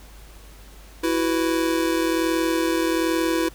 square chord, E suspended second, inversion none, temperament just, 329.6 / 370.8 / 494.4 Hz, E4 / F#4 / B4, 0 / +4 / +2 cents, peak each -22 / -28 / -28 dBFS, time 1.03-3.49 s, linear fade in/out 10 ms, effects added 50 Hz sine -43 dBFS peak until 3.54 s + pink hiss -49 dBFS RMS until 3.54 s

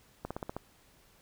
slowing click train, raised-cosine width 1 ms, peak -22 dBFS, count 6, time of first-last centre 0.25-0.566 s, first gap 56 ms, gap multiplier 1.06, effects pink hiss -63 dBFS RMS until 1.21 s

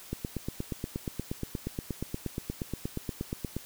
click train, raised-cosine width 3 ms, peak -19 dBFS, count 30, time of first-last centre 0.13-3.566 s, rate 8.44 Hz, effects white hiss -49 dBFS RMS until 3.65 s

